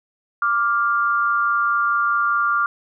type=tone pair together; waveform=sine; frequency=1174.7 / 1399.4 Hz; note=D6 / F6; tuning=0 / +3 cents; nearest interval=minor third; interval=303 cents; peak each=-19 dBFS; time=0.42-2.66 s; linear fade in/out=2 ms; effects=none